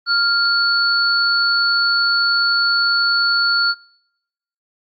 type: tone pair together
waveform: sine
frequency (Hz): 1396.9 / 4435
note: F6 / C#8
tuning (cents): 0 / 0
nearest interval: octave + minor sixth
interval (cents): 2000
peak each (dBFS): -16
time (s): 0.06-3.75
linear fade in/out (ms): 50
effects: noise-tail reverb RT60 0.9 s tail -26 dB re dry + Opus 24 kbps